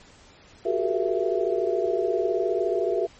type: tone cluster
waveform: sine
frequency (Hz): 363.3 / 382.6 / 416.8 / 470.5 / 665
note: F#4 / G4 / G#4 / A#4 / E5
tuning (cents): -32 / -42 / +6 / +16 / +15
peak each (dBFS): -28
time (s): 0.65-3.07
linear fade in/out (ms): 10
effects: pink hiss -52 dBFS RMS until 3.19 s + MP3 32 kbps